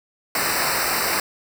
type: noise with comb filter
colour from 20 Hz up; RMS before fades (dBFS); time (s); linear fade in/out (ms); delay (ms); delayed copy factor
pink; -22; 0.35-1.2; 2; 0.3; -0.95
effects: none